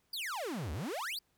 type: exponential two-way sweep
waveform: 45% pulse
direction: down then up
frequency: 4984 to 69.3 to 4984 Hz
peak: -36 dBFS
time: 0.13-1.19 s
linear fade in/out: 5 ms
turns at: 0.72 s
effects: pink hiss -75 dBFS RMS until 1.37 s